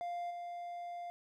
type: tone with level steps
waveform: triangle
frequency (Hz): 698.5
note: F5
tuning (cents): 0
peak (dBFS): -35 / -39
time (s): 0.01-1.1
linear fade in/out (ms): 0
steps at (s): 0.3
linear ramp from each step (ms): 10
effects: none